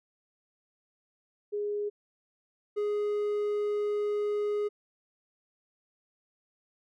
sine / triangle tone pair in turn, 413.5 / 415.5 Hz, G#4 / G#4, -8 / +1 cents, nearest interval unison, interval 9 cents, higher second, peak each -29 / -25 dBFS, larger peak second, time 1.52-1.9 / 2.76-4.69 s, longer second, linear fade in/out 20 ms, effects none

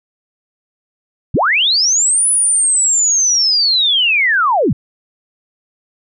sine linear two-way sweep, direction up then down, 51.91 to 10040 to 87.7 Hz, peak -10 dBFS, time 1.34-4.73 s, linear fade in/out 5 ms, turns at 2.28 s, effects none

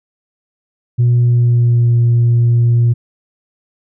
sine tone with pitch glide, 121 to 118.51 Hz, B2 to A#2, -35 to +29 cents, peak -6 dBFS, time 0.98-2.94 s, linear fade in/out 20 ms, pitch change -36 cents, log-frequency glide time 1.21-1.95 s, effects tanh soft clip ceiling -6 dBFS

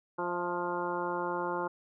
harmonic tone with a mistuned harmonic, 175.8 Hz, F3, 12 cents sharp, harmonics 1 / 2 / 3 / 4 / 5 / 6 / 7 / 8, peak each -44 / -36 / -38 / -45 / -36 / -38 / -44 / -41 dBFS, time 0.18-1.68 s, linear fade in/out 10 ms, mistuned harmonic 4, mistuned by -39 cents, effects none

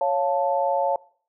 sine chord, Db augmented, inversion none, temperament equal, 554.4 / 698.5 / 880 Hz, Db5 / F5 / A5, 0 / 0 / 0 cents, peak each -23 / -25 / -24 dBFS, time 0.01-0.96 s, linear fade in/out 2 ms, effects noise-tail reverb RT60 0.5 s tail -22 dB re dry

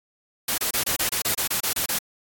white noise bursts, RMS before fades -24 dBFS, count 12, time 0.48-1.988 s, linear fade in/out 5 ms, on 100 ms, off 28 ms, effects AAC 64 kbps

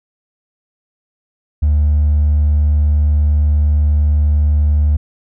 triangle tone with hard clipping, 74.3 Hz, D2, 21 cents sharp, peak -9 dBFS, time 1.62-4.97 s, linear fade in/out 10 ms, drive 2 dB, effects none

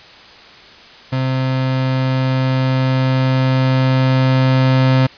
35% pulse tone with level ramp, 130.81 Hz, C3, in tune, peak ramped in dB -14 to -8 dBFS, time 1.12-5.07 s, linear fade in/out 10 ms, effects white hiss -40 dBFS RMS until 5.17 s + resampled to 11025 Hz

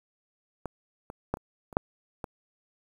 clicks, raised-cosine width 1 ms, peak -19 / -25 / -13 / -30 / -30 / -8 / -20 dBFS, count 7, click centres 0.657 / 1.101 / 1.34 / 1.371 / 1.728 / 1.769 / 2.242 s, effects 8-bit

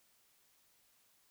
silence, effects white hiss -71 dBFS RMS until 1.3 s

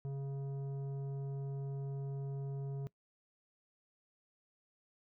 sine tone with tanh clipping, 138 Hz, C#3, 7 cents flat, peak -39 dBFS, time 0.05-2.87 s, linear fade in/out 0 ms, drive 10 dB, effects noise-tail reverb RT60 0.1 s tail -21 dB re dry

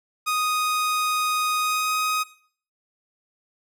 sawtooth tone with pitch glide, 1244.5 to 1254.6 Hz, D#6 to D#6, 0 to +14 cents, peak -18 dBFS, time 0.26-2.24 s, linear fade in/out 20 ms, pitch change +14 cents, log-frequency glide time 1.6-1.92 s, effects noise-tail reverb RT60 0.5 s tail -17 dB re dry

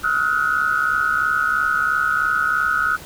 sine tone cluster, 1279 / 1426 / 1489 Hz, D#6 / F6 / F#6, +47 / +36 / +11 cents, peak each -21 dBFS, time 0.03-2.97 s, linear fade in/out 20 ms, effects pink hiss -39 dBFS RMS until 3.05 s

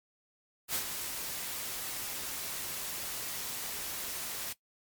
white noise with ADSR envelope, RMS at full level -31 dBFS, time 0.68-4.53 s, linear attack 64 ms, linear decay 91 ms, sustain -7 dB, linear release 7 ms, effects noise-tail reverb RT60 0.1 s tail -18 dB re dry + MP3 96 kbps

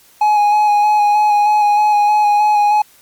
triangle tone with vibrato, 836 Hz, G#5, 11 cents sharp, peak -7 dBFS, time 0.21-2.82 s, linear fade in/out 5 ms, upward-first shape square, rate 3.2 Hz, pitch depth 16 cents each way, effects white hiss -48 dBFS RMS until 3.01 s + MP3 96 kbps

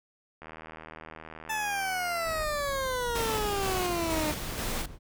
click train, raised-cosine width 0.5 ms, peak -28 dBFS, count 161, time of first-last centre 0.42-2.433 s, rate 79.5 Hz
20% pulse exponential sweep, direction down, 883 to 299.5 Hz, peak -24 dBFS, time 1.49-4.32 s, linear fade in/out 10 ms
brown noise, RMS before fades -41 dBFS, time 2.24-4.99 s, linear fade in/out 50 ms
pink noise with tremolo, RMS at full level -33 dBFS, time 3.15-4.86 s, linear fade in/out 5 ms, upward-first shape square, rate 2.1 Hz, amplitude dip 35%
effects none

